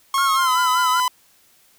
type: tone with pitch glide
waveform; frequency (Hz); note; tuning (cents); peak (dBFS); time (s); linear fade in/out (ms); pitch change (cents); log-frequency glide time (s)
45% pulse; 1089 to 1004.4; C#6 to B5; -31 to +29; -17; 0.14-1.08; 2; -140; 0.33-0.54
type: tone with vibrato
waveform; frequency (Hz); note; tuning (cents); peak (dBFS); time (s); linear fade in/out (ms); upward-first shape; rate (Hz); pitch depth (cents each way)
triangle; 1338; E6; +25; -19; 0.18-1; 0; sine; 5.2; 99
effects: white hiss -56 dBFS RMS until 1.78 s